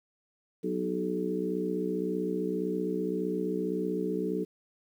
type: harmonic tone with a mistuned harmonic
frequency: 61.8 Hz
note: B1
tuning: 2 cents sharp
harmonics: 3 / 4 / 5 / 6 / 7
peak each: -34 / -39 / -34 / -36 / -33 dBFS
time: 0.63-4.45 s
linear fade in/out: 20 ms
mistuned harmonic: 6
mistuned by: +30 cents
effects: 10-bit